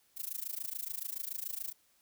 violet noise with amplitude modulation, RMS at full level -36 dBFS, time 0.16-1.73 s, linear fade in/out 20 ms, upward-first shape sine, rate 27 Hz, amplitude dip 95%, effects white hiss -70 dBFS RMS until 2.01 s

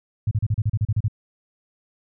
sine tone bursts, 106.7 Hz, G#2, 47 cents sharp, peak -17 dBFS, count 11, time 0.27-1.082 s, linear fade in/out 5 ms, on 42 ms, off 35 ms, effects none

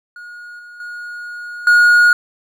triangle tone with level steps, 1441 Hz, F#6, 46 cents flat, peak -30 / -33 / -25 / -5 dBFS, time 0.16-2.13 s, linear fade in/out 2 ms, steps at 0.59 / 0.8 / 1.67 s, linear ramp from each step 2 ms, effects none

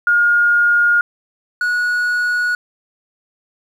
sine / triangle tone pair in turn, 1424 / 1459.8 Hz, F6 / F#6, +33 / -24 cents, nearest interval unison, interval 43 cents, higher second, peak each -10 / -13 dBFS, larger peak first, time 0.07-1.01 / 1.61-2.55 s, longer neither, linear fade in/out 2 ms, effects 8-bit

